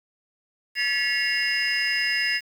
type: tone cluster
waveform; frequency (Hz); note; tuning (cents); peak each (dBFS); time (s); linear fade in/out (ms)
sine; 1716 / 1946 / 2177 / 2781 / 5040; A6 / B6 / C#7 / F7 / D#8; -44 / -26 / -32 / -8 / +21; -27; 0.75-2.41; 50
effects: tanh soft clip ceiling -15 dBFS + 8-bit